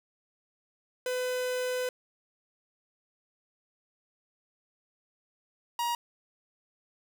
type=tone pair in turn; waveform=45% pulse; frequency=503 / 949.5 Hz; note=B4 / A#5; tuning=+32 / +32 cents; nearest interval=major seventh; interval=1100 cents; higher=second; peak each=-29 / -28 dBFS; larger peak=second; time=1.06-1.89 / 5.79-5.95 s; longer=first; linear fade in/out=2 ms; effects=none